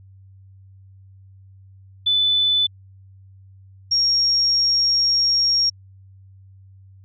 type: tone pair in turn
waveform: sine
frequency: 3498 / 5570 Hz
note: A7 / F8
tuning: -11 / -5 cents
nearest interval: minor sixth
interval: 806 cents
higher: second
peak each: -15 dBFS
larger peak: neither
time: 2.06-2.67 / 3.91-5.7 s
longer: second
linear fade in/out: 10 ms
effects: added 96 Hz sine -44 dBFS peak until 7.04 s